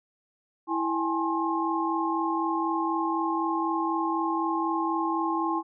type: tone cluster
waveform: sine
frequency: 329.5 / 801 / 845 / 1066 Hz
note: E4 / G5 / G#5 / C6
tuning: -1 / +37 / +30 / +32 cents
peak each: -28 / -35 / -31 / -29 dBFS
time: 0.67-5.63 s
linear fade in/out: 50 ms
effects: none